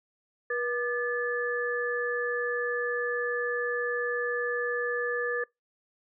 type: tone cluster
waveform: sine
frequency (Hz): 483.5 / 1198 / 1730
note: B4 / D6 / A6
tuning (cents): -37 / +34 / -30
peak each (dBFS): -30 / -38 / -30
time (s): 0.5-5.44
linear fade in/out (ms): 5
effects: noise-tail reverb RT60 0.2 s tail -25 dB re dry